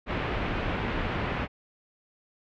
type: low-pass noise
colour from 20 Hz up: pink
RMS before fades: -30 dBFS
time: 0.06-1.48 s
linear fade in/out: 50 ms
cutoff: 2800 Hz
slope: 24 dB/octave
effects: none